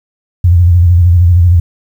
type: tone with vibrato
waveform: sine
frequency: 87.31 Hz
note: F2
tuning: in tune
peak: -3 dBFS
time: 0.44-1.6 s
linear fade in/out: 5 ms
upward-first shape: square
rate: 13 Hz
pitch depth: 62 cents each way
effects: 7-bit